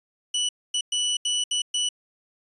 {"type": "tone bursts at uneven times", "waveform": "sawtooth", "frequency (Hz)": 2960, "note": "F#7", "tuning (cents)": 0, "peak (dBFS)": -19, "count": 6, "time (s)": [[0.34, 0.49], [0.74, 0.81], [0.92, 1.17], [1.25, 1.44], [1.51, 1.62], [1.74, 1.89]], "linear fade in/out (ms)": 5, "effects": ["resampled to 24000 Hz"]}